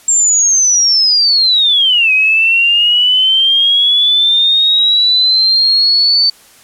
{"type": "linear two-way sweep", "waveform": "sine", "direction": "down then up", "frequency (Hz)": [7459, 2513, 4554], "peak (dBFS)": -7, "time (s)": [0.08, 6.3], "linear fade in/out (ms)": 5, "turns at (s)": 2.12, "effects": ["white hiss -43 dBFS RMS until 6.63 s", "low-pass 12000 Hz 12 dB/octave"]}